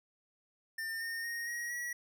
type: tone with pitch steps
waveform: square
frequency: 1801 / 1831.4 / 1862.4 / 1893.8 / 1925.8 Hz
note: A6 / A#6 / A#6 / A#6 / B6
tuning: +40 / -31 / -2 / +27 / -44 cents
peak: -37 dBFS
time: 0.78-1.93 s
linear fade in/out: 5 ms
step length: 230 ms
effects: none